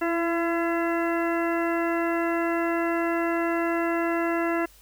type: harmonic tone with a mistuned harmonic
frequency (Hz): 338.2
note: E4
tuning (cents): +44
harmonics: 1 / 2 / 3 / 4 / 5 / 6 / 8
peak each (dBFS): -25 / -29 / -34 / -33 / -34 / -36 / -40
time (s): 0.01-4.66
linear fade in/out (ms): 10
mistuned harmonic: 1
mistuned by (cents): -19
effects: added 50 Hz sine -55 dBFS peak until 4.81 s + white hiss -55 dBFS RMS until 4.81 s